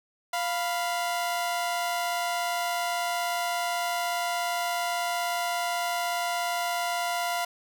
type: tone pair together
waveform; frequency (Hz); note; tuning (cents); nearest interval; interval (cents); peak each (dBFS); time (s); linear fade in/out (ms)
sawtooth; 697.5 / 988; F5 / B5; -2 / 0; tritone; 602; -24 / -29; 0.33-7.45; 5
effects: none